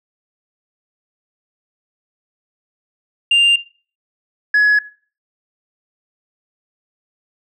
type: tone pair in turn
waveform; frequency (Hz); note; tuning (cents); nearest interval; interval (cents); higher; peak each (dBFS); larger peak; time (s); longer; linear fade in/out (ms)
sine; 2794 / 1686.9; F7 / G#6; 0 / +27; major sixth; 873; first; -7; neither; 3.31-3.56 / 4.54-4.79; neither; 5
effects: noise-tail reverb RT60 0.4 s tail -19 dB re dry + tanh soft clip ceiling -8 dBFS